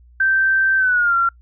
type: tone with pitch glide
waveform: sine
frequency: 1559 to 1373 Hz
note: G6 to F6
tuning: -10 to -30 cents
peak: -13 dBFS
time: 0.2-1.29 s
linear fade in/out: 5 ms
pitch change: -220 cents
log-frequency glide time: 0.77-1.15 s
effects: noise-tail reverb RT60 0.1 s tail -26 dB re dry + added 60 Hz sine -45 dBFS peak until 1.41 s